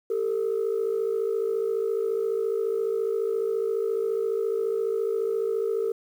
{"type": "tone pair together", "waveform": "sine", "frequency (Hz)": [396.3, 450.8], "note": ["G4", "A4"], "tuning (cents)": [19, 42], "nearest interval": "major second", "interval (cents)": 223, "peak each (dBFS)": [-26, -24], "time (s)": [0.1, 5.92], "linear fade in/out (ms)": 5, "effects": ["tanh soft clip ceiling -19 dBFS", "9-bit"]}